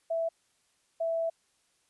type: tone bursts at uneven times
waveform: sine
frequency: 660 Hz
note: E5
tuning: 2 cents sharp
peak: -27 dBFS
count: 2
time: 0.1-0.29 / 1-1.3 s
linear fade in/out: 10 ms
effects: white hiss -71 dBFS RMS until 1.89 s + resampled to 24000 Hz